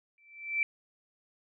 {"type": "tone with exponential growth", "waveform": "sine", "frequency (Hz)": 2332, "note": "D7", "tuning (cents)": -13, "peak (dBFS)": -23, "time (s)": [0.18, 0.63], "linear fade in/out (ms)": 1, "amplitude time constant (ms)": 96, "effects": []}